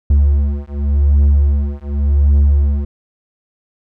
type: beating tone pair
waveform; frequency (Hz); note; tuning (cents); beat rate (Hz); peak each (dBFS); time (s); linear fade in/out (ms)
triangle; 70.9 / 71.78; C#2 / D2; +40 / -39; 0.88; -11; 0.1-2.85; 5
effects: none